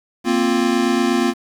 square chord, Bb suspended second, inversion none, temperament equal, 233.1 / 261.6 / 349.2 Hz, Bb3 / C4 / F4, 0 / 0 / 0 cents, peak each -20 dBFS, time 0.24-1.34 s, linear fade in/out 50 ms, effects low-pass 8000 Hz 12 dB/octave + 7-bit

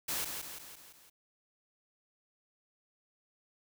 white noise with echo, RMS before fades -35 dBFS, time 0.08-0.25 s, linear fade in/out 10 ms, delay 170 ms, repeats 5, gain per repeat -5 dB, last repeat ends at 1.1 s, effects none

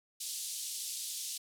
white band-pass noise, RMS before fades -40 dBFS, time 0.2-1.38 s, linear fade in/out 10 ms, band 3500 to 11000 Hz, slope 24 dB/octave, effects none

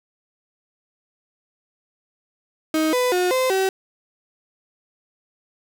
35% pulse tone with pitch steps, 314.3 / 499 / 361.1 / 516 / 382.2 Hz, D#4 / B4 / F#4 / C5 / G4, +18 / +18 / -42 / -24 / -44 cents, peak -16 dBFS, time 2.74-3.69 s, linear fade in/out 2 ms, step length 190 ms, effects none

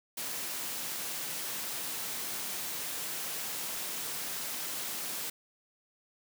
white high-pass noise, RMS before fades -37 dBFS, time 0.17-5.3 s, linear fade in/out 5 ms, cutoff 120 Hz, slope 24 dB/octave, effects none

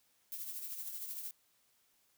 violet noise with tremolo, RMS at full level -41 dBFS, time 0.32-1.31 s, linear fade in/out 0 ms, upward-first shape triangle, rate 13 Hz, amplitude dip 55%, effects white hiss -73 dBFS RMS until 2.17 s

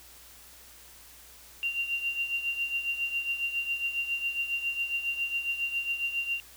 sine tone with tremolo, 2771 Hz, F7, 14 cents flat, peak -25 dBFS, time 1.63-6.4 s, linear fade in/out 0 ms, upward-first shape triangle, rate 7.3 Hz, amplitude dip 75%, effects added 60 Hz sine -60 dBFS peak until 6.56 s + white hiss -52 dBFS RMS until 6.56 s

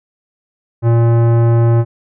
sine tone with tanh clipping, 116.54 Hz, A#2, in tune, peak -10 dBFS, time 0.82-1.85 s, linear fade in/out 50 ms, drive 17 dB, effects none

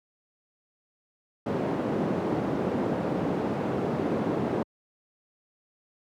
white band-pass noise, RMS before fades -28 dBFS, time 1.46-4.63 s, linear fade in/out 5 ms, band 140 to 420 Hz, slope 12 dB/octave, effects high-pass 80 Hz 12 dB/octave

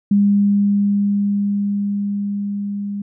sine tone with level ramp, 202.3 Hz, G#3, 45 cents flat, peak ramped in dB -10 to -22 dBFS, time 0.11-3.02 s, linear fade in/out 5 ms, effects none

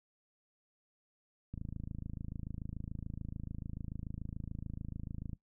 click train, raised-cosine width 5 ms, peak -29 dBFS, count 103, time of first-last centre 1.54-5.332 s, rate 26.9 Hz, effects noise-tail reverb RT60 0.1 s tail -17 dB re dry

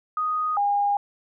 sine tone pair in turn, 1244.5 / 812.2 Hz, D#6 / G#5, 0 / -39 cents, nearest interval perfect fifth, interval 739 cents, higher first, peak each -22 / -19 dBFS, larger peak second, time 0.17-0.57 / 0.57-0.97 s, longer neither, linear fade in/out 2 ms, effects none

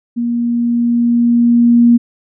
sine tone with level ramp, 237.1 Hz, A#3, 30 cents sharp, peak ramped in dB -14 to -4 dBFS, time 0.16-1.98 s, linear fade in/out 20 ms, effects none

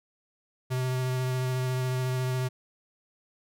square tone with vibrato, 128.2 Hz, C3, 35 cents flat, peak -27 dBFS, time 0.7-2.49 s, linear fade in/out 20 ms, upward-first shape sine, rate 14 Hz, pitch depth 12 cents each way, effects none

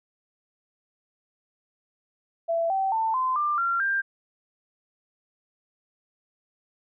sine tone with pitch steps, 668 / 771.8 / 891.7 / 1030.2 / 1190.2 / 1375.1 / 1588.8 Hz, E5 / G5 / A5 / C6 / D6 / F6 / G6, +23 / -27 / +23 / -27 / +23 / -27 / +23 cents, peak -22 dBFS, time 2.48-4.02 s, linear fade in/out 20 ms, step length 220 ms, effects none

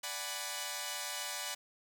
5% pulse chord, G# half-diminished seventh, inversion second, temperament equal, 587.3 / 740 / 830.6 / 987.8 Hz, D5 / F#5 / G#5 / B5, 0 / 0 / 0 / 0 cents, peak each -32 / -32 / -33 / -30 dBFS, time 0.03-1.55 s, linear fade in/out 10 ms, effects 10-bit

